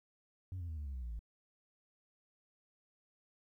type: tone with pitch steps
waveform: sine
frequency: 92.5 / 85.81 / 79.6 / 73.84 / 68.5 / 63.55 / 58.95 / 54.68 Hz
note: F#2 / F2 / D#2 / D2 / C#2 / C2 / A#1 / A1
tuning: 0 / -30 / +40 / +10 / -20 / -50 / +20 / -10 cents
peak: -37 dBFS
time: 0.52-1.192 s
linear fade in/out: 0 ms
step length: 84 ms
effects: tanh soft clip ceiling -38 dBFS + 13-bit